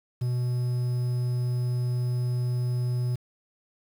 triangle tone, 123.47 Hz, B2, in tune, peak -22 dBFS, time 0.21-3.16 s, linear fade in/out 10 ms, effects 8-bit

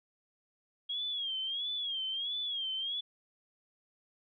sine tone with vibrato, 3275 Hz, G#7, 25 cents flat, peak -33 dBFS, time 0.89-3.01 s, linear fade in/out 10 ms, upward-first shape sine, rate 1.5 Hz, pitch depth 110 cents each way, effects none

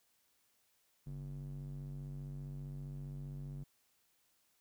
square tone with band-pass filter, 47.59 Hz, F#1, 49 cents sharp, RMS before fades -45 dBFS, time 1.06-3.64 s, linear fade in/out 10 ms, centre 150 Hz, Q 2.4, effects white hiss -75 dBFS RMS until 4.6 s

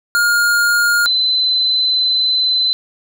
square / sine tone pair in turn, 1418 / 4039 Hz, F6 / B7, +26 / +38 cents, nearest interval octave + tritone, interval 1812 cents, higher second, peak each -12 dBFS, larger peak neither, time 0.15-1.06 / 1.06-2.73 s, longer second, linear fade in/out 0 ms, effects none

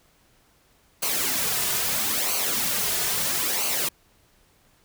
white noise with flanger, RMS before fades -25 dBFS, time 1.02-3.89 s, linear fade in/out 10 ms, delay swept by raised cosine 0.56 to 3.76 ms, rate 0.76 Hz, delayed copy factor -0.6, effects pink hiss -61 dBFS RMS until 4.84 s

